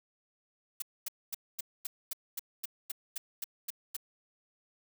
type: noise bursts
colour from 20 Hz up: blue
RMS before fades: -36 dBFS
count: 13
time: 0.8-3.966 s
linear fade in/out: 5 ms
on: 22 ms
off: 240 ms
effects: none